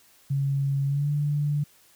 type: tone with pitch glide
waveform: sine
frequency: 138.59 to 146.58 Hz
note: C#3 to D3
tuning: 0 to -3 cents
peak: -22 dBFS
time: 0.3-1.64 s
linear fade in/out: 10 ms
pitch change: +97 cents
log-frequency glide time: 0.86-1.1 s
effects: white hiss -58 dBFS RMS until 1.95 s